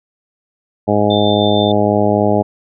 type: harmonic tone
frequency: 103.83 Hz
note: G#2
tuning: in tune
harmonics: 1 / 2 / 3 / 4 / 5 / 6 / 7 / 8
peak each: -20 / -17 / -19 / -18 / -20 / -17 / -21 / -21 dBFS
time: 0.87-2.43 s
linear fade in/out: 20 ms
type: tone with tremolo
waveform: sine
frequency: 3563 Hz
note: A7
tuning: 21 cents sharp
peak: -19 dBFS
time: 1.1-1.72 s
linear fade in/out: 5 ms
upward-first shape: sine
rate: 6.5 Hz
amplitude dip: 30%
effects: none